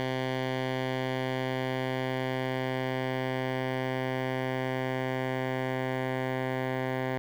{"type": "tone with low-pass filter sweep", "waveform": "10% pulse", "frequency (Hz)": 129.8, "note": "C3", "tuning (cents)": -13, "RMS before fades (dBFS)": -31, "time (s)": [0, 7.18], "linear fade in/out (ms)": 0, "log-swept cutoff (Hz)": [3200, 2000], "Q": 1.3, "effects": ["8-bit"]}